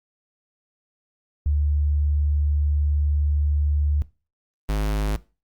sine / square tone pair in turn, 73.42 / 51.92 Hz, D2 / G#1, 0 / 0 cents, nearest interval tritone, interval 600 cents, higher first, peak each -18 / -21 dBFS, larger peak first, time 1.46-4.02 / 4.69-5.16 s, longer first, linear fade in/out 0 ms, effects noise-tail reverb RT60 0.3 s tail -19 dB re dry + Opus 48 kbps

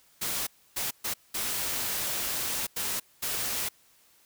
white noise bursts at uneven times, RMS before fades -31 dBFS, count 6, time 0.21-0.47 / 0.76-0.91 / 1.04-1.14 / 1.34-2.67 / 2.76-3 / 3.22-3.69 s, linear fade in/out 10 ms, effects white hiss -62 dBFS RMS until 4.25 s

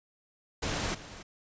pink noise with echo, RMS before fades -32 dBFS, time 0.62-0.95 s, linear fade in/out 10 ms, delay 280 ms, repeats 1, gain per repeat -14 dB, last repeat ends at 1.23 s, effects resampled to 16000 Hz

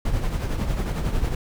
brown noise with tremolo, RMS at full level -21 dBFS, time 0.05-1.35 s, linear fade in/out 5 ms, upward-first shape triangle, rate 11 Hz, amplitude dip 60%, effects none

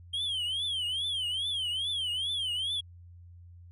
triangle tone with vibrato, 3174 Hz, G7, 21 cents sharp, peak -28 dBFS, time 0.13-2.81 s, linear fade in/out 10 ms, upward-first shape triangle, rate 2.4 Hz, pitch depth 200 cents each way, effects added 87 Hz sine -48 dBFS peak until 3.71 s + resampled to 32000 Hz

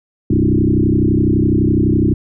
sine tone with frequency modulation, 207.5 Hz, G#3, 1 cent flat, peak -10 dBFS, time 0.3-2.14 s, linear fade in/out 5 ms, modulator 31.9 Hz, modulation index 4.5, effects none

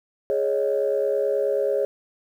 sine chord, Ab suspended fourth, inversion none, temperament just, 415.3 / 553.7 / 623 Hz, Ab4 / Db5 / Eb5, 0 / -2 / +2 cents, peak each -23 / -22 / -28 dBFS, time 0.3-1.85 s, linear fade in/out 0 ms, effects tanh soft clip ceiling -12 dBFS + 9-bit

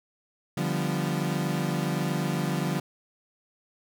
35% pulse chord, G dominant seventh, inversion second, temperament equal, 146.83 / 174.61 / 196 / 246.9 Hz, D3 / F3 / G3 / B3, 0 / 0 / 0 / 0 cents, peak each -28 / -28 / -32 / -34 dBFS, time 0.57-2.8 s, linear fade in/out 5 ms, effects none

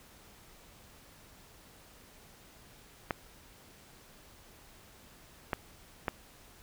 clicks, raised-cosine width 0.5 ms, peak -15 dBFS, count 3, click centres 3.108 / 5.532 / 6.082 s, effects pink hiss -57 dBFS RMS until 6.62 s

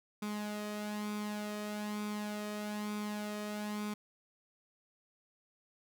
sawtooth tone with flanger, 209.4 Hz, G#3, 15 cents sharp, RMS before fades -39 dBFS, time 0.22-3.94 s, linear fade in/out 5 ms, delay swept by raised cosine 0.84 to 1.64 ms, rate 1.1 Hz, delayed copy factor +0.55, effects none

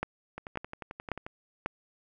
two click trains, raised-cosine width 0.5 ms, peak -24 / -15 dBFS, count 11 / 4, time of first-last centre 0.38-1.265 / 0.03-1.66 s, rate 11.3 / 1.84 Hz, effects none

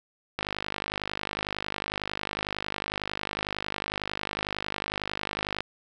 click train, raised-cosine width 0.3 ms, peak -13 dBFS, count 267, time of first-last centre 0.39-5.606 s, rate 51 Hz, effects none

